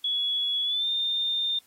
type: tone with pitch glide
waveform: sine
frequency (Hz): 3376 to 3618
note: G#7 to A7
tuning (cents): +28 to +48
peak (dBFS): -24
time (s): 0.04-1.59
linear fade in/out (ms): 5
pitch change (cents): +120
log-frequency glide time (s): 0.64-0.88
effects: white hiss -61 dBFS RMS until 1.66 s + AAC 48 kbps